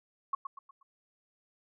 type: tone with echo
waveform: sine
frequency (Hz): 1099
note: C#6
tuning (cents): -15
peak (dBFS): -27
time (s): 0.33-0.35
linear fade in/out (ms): 5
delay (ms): 120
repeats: 4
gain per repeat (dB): -8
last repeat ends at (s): 0.83
effects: none